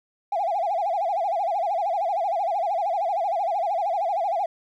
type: tone with vibrato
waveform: triangle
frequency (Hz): 740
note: F#5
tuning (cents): 0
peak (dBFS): -18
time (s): 0.32-4.46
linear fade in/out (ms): 5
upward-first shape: sine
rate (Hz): 13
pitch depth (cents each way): 210
effects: tanh soft clip ceiling -19 dBFS